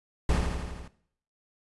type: noise with echo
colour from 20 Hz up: brown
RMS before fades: -24 dBFS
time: 0.29-0.38 s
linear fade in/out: 2 ms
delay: 83 ms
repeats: 6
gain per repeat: -3 dB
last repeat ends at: 0.878 s
effects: noise-tail reverb RT60 0.6 s tail -17 dB re dry + resampled to 24000 Hz